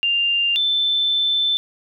sine tone pair in turn, 2794 / 3533 Hz, F7 / A7, 0 / +6 cents, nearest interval major third, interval 406 cents, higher second, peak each -16 dBFS, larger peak neither, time 0.03-0.56 / 0.56-1.57 s, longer second, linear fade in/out 0 ms, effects none

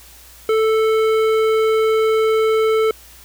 triangle tone with hard clipping, 440 Hz, A4, in tune, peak -15 dBFS, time 0.49-2.91 s, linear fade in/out 2 ms, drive 16 dB, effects added 60 Hz sine -47 dBFS peak until 3.24 s + white hiss -44 dBFS RMS until 3.24 s

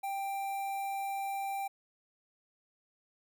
square tone with notch filter, 787 Hz, G5, 7 cents sharp, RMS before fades -36 dBFS, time 0.03-1.68 s, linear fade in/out 10 ms, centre 4900 Hz, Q 0.65, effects none

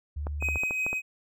sine tone, 73.42 Hz, D2, in tune, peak -30 dBFS, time 0.16-0.58 s, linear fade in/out 10 ms
clicks, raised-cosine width 1 ms, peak -21 dBFS, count 8, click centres 0.269 / 0.425 / 0.487 / 0.558 / 0.635 / 0.709 / 0.865 / 0.93 s
triangle tone with tremolo, 2524 Hz, D#7, 24 cents sharp, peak -24 dBFS, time 0.4-1.02 s, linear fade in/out 50 ms, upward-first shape sine, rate 5.3 Hz, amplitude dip 30%
effects none

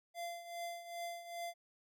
square tone with tremolo, 688 Hz, F5, 26 cents flat, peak -40 dBFS, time 0.14-1.54 s, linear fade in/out 50 ms, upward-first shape triangle, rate 2.5 Hz, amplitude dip 75%, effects none

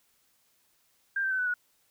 sine tone with pitch steps, 1592 / 1558.3 / 1525.4 / 1493.1 / 1461.6 Hz, G6 / G6 / G6 / F#6 / F#6, +26 / -11 / -48 / +15 / -22 cents, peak -26 dBFS, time 1.16-1.54 s, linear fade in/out 5 ms, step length 76 ms, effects white hiss -69 dBFS RMS until 1.9 s

